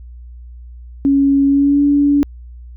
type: tone with pitch glide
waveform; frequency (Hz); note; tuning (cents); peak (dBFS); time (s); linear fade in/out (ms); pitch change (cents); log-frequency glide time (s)
sine; 277.5 to 286.5; C#4 to D4; +2 to -43; -9; 1.05-2.23; 0; +55; 1.47-1.82
effects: added 60 Hz sine -32 dBFS peak until 2.76 s